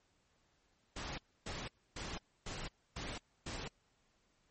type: noise bursts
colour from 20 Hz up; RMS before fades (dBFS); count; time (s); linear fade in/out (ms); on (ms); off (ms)
pink; -43; 6; 0.96-3.68; 5; 220; 280
effects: pink hiss -75 dBFS RMS until 4.5 s + MP3 32 kbps